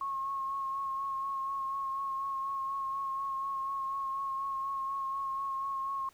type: tone with vibrato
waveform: sine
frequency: 1086 Hz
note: C#6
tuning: 36 cents flat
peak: -32 dBFS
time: 0.01-6.09 s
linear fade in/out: 2 ms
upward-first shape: sine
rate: 4.1 Hz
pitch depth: 21 cents each way
effects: pink hiss -63 dBFS RMS until 6.13 s